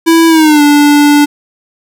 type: tone with pitch glide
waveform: square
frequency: 329.6 to 291.9 Hz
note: E4 to D4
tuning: 0 to -10 cents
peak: -4 dBFS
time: 0.06-1.26 s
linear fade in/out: 20 ms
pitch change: -210 cents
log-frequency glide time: 0.28-0.62 s
effects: none